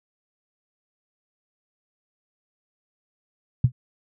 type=tone with exponential decay; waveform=sine; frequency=124.5 Hz; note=B2; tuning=14 cents sharp; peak=-9 dBFS; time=3.64-3.72 s; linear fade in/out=5 ms; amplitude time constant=16 ms; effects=none